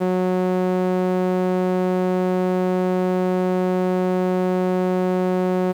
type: tone with band-pass filter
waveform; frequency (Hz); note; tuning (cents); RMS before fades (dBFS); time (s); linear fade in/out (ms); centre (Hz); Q
sawtooth; 183.4; F#3; -15; -20; 0-5.73; 20; 420; 0.96
effects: 8-bit

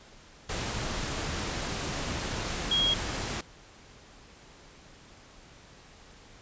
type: tone in noise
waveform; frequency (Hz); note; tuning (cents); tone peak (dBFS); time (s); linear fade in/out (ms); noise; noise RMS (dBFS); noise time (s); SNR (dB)
sine; 3280; G#7; -22; -23; 2.71-2.94; 5; pink; -33; 0.49-3.41; +7
effects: pink hiss -53 dBFS RMS until 6.41 s + resampled to 16000 Hz

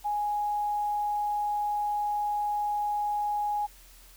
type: tone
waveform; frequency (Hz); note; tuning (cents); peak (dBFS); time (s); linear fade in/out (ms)
sine; 830; G#5; -1; -26; 0.04-3.67; 20
effects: added 41 Hz sine -53 dBFS peak until 4.16 s + white hiss -55 dBFS RMS until 4.16 s

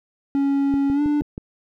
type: tone with pitch glide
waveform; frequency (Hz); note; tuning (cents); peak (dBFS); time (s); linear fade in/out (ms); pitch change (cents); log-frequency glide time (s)
triangle; 278.1 to 294.6; C#4 to D4; +6 to +6; -15; 0.35-1.21; 0; +100; 0.93-1.02
type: click train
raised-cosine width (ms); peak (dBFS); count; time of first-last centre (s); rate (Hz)
3; -17; 5; 0.74-1.379; 6.26
effects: none

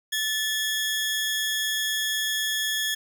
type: tone pair together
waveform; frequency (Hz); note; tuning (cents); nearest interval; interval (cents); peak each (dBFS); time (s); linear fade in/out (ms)
sawtooth; 1750 / 3304; A6 / G#7; -10 / -10; major seventh; 1100; -24; 0.12-2.95; 10
effects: none

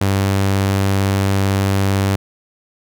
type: tone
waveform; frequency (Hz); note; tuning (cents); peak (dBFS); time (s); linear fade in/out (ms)
sawtooth; 97.8; G2; -4; -10; 0.01-2.16; 5
effects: none

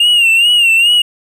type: tone with vibrato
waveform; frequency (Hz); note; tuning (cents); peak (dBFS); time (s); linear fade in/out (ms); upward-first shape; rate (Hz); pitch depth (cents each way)
triangle; 2794; F7; 0; -5; 0-1.02; 5; sine; 2.4; 80
effects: none

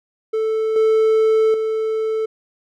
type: tone with level steps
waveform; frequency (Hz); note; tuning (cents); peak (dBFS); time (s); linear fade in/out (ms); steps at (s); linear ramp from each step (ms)
triangle; 440; A4; 0; -15 / -10 / -16; 0.33-2.26; 10; 0.76 / 1.54; 2
effects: none

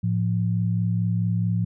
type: tone pair together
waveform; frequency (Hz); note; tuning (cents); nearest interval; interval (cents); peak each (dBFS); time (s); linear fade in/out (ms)
sine; 110 / 174.61; A2 / F3; 0 / 0; minor sixth; 800; -22 / -24; 0.03-1.65; 10
effects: none

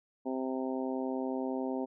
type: harmonic tone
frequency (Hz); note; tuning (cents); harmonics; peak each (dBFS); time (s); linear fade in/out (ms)
130.7; C3; -1; 2 / 3 / 4 / 5 / 6 / 7; -34 / -38 / -40 / -42 / -44 / -45; 0.25-1.86; 20
effects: none

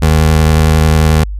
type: tone with vibrato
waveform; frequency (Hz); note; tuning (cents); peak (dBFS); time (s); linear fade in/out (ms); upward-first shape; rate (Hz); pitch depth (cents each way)
25% pulse; 78.5; D#2; +16; -3; 0.02-1.24; 5; sine; 11; 18
effects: added 50 Hz sine -18 dBFS peak until 1.39 s + resampled to 32000 Hz

